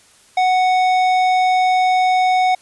sine tone with tanh clipping, 740 Hz, F#5, in tune, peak -14 dBFS, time 0.37-2.55 s, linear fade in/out 5 ms, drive 13 dB, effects white hiss -50 dBFS RMS until 2.61 s + resampled to 24000 Hz

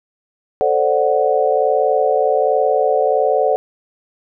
sine chord, D dominant seventh, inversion second, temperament equal with one note detuned, 440 / 523.3 / 584.6 / 740 Hz, A4 / C5 / D5 / F#5, 0 / 0 / -8 / 0 cents, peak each -18 dBFS, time 0.61-3.56 s, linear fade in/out 0 ms, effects none

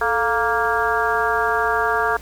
harmonic tone with a mistuned harmonic, 233.1 Hz, A#3, in tune, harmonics 2 / 3 / 4 / 5 / 6 / 7, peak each -24 / -24 / -24 / -24 / -24 / -24 dBFS, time 0.01-2.17 s, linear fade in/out 5 ms, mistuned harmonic 2, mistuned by -98 cents, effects added 60 Hz sine -39 dBFS peak until 2.21 s + pink hiss -43 dBFS RMS until 2.21 s

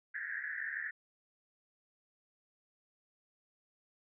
pink band-pass noise, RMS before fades -40 dBFS, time 0.14-0.91 s, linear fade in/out 10 ms, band 1600 to 1900 Hz, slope 96 dB/octave, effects none

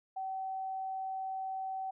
sine tone, 764 Hz, G5, 45 cents flat, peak -35 dBFS, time 0.16-1.91 s, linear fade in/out 10 ms, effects none

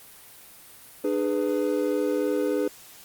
triangle chord, G# diminished, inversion second, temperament just, 299 / 415.3 / 498.4 Hz, D4 / G#4 / B4, +31 / 0 / +16 cents, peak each -25 dBFS, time 1.04-2.68 s, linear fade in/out 5 ms, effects white hiss -48 dBFS RMS until 3.04 s + Opus 32 kbps

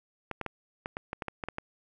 clicks, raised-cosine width 0.5 ms, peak -19 dBFS, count 11, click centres 0.313 / 0.413 / 0.463 / 0.859 / 0.969 / 1.131 / 1.222 / 1.283 / 1.438 / 1.486 / 1.584 s, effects none

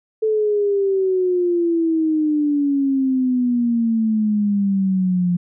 sine exponential sweep, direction down, 440 to 174.61 Hz, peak -15 dBFS, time 0.22-5.37 s, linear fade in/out 10 ms, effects none

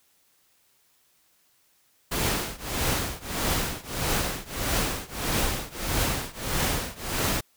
pink noise with tremolo, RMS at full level -24 dBFS, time 2.11-7.41 s, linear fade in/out 10 ms, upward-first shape triangle, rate 1.6 Hz, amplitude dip 95%, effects white hiss -65 dBFS RMS until 7.56 s

